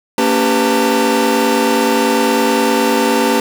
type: tone cluster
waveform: 45% pulse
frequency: 230.7 / 280.4 / 395 / 499.2 / 902 Hz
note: A#3 / C#4 / G4 / B4 / A5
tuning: -18 / +20 / +13 / +19 / +43 cents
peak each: -18 dBFS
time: 0.18-3.4 s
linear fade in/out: 2 ms
effects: none